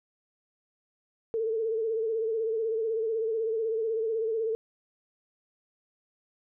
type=tone with vibrato; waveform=sine; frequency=446.7 Hz; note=A4; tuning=26 cents sharp; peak=-26 dBFS; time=1.34-4.55 s; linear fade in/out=0 ms; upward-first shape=sine; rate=16 Hz; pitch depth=53 cents each way; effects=none